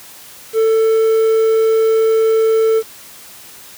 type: tone with quantisation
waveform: triangle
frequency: 444.8 Hz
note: A4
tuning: 19 cents sharp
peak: -8 dBFS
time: 0.53-2.83 s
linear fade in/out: 50 ms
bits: 6
effects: white hiss -38 dBFS RMS until 3.77 s + high-pass 60 Hz 12 dB/octave